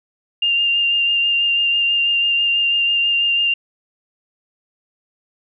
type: tone with vibrato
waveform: sine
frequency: 2797 Hz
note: F7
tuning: 2 cents sharp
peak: -14 dBFS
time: 0.42-3.54 s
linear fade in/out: 5 ms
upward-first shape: sine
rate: 6.1 Hz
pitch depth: 15 cents each way
effects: none